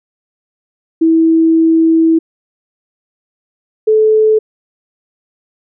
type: tone pair in turn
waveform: sine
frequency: 325.3 / 434.2 Hz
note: E4 / A4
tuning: -23 / -23 cents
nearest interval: perfect fourth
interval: 500 cents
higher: second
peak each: -6 dBFS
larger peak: neither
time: 1.01-2.19 / 3.87-4.39 s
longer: first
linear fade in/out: 10 ms
effects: none